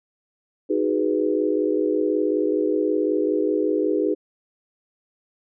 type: chord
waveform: sine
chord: G# minor seventh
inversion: second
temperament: equal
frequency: 311.1 / 370 / 415.3 / 493.9 Hz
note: D#4 / F#4 / G#4 / B4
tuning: 0 / 0 / 0 / 0 cents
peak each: -23 / -26 / -23 / -26 dBFS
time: 0.69-4.15 s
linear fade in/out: 20 ms
effects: none